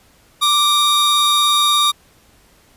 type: tone pair together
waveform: 45% pulse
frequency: 1174.7 / 3729 Hz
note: D6 / A#7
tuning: 0 / 0 cents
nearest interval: octave + minor sixth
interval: 2000 cents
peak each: -15 dBFS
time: 0.41-1.92 s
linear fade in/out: 20 ms
effects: pink hiss -52 dBFS RMS until 2.76 s + resampled to 32000 Hz